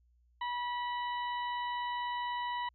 harmonic tone with a mistuned harmonic, 972 Hz, B5, 28 cents flat, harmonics 1 / 2 / 3 / 4, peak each -34 / -42 / -46 / -50 dBFS, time 0.41-2.69 s, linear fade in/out 5 ms, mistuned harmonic 3, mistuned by +38 cents, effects added 60 Hz sine -65 dBFS peak until 2.74 s

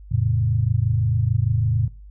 sine tone cluster, 87.1 / 112 / 138.5 Hz, F2 / A2 / C#3, -4 / +31 / -1 cents, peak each -24 / -19 / -24 dBFS, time 0.11-1.88 s, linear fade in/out 10 ms, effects noise-tail reverb RT60 0.3 s tail -20 dB re dry + added 50 Hz sine -39 dBFS peak until 2.1 s

